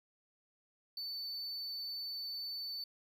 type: tone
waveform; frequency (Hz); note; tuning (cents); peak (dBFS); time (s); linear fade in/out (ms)
triangle; 4511; C#8; +29; -38; 0.97-2.84; 2
effects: none